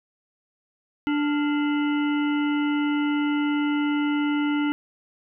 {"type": "harmonic tone with a mistuned harmonic", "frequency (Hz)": 293.8, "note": "D4", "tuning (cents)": 1, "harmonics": [1, 3, 5, 7, 9, 10], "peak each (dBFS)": [-21, -34, -33, -36, -43, -39], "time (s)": [1.07, 4.72], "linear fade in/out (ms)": 0, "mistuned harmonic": 5, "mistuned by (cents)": -90, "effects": []}